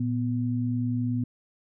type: tone pair together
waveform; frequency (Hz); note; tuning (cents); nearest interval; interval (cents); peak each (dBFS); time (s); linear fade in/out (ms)
sine; 116.54 / 246.9; A#2 / B3; 0 / 0; octave + minor second; 1300; -27; 0-1.24; 5
effects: none